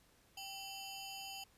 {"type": "ring-modulated tone", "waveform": "20% pulse", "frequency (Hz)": 1912, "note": "A#6", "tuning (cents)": 43, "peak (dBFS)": -37, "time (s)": [0.37, 1.44], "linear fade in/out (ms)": 5, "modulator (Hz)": 1130, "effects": ["pink hiss -69 dBFS RMS until 1.57 s", "resampled to 32000 Hz"]}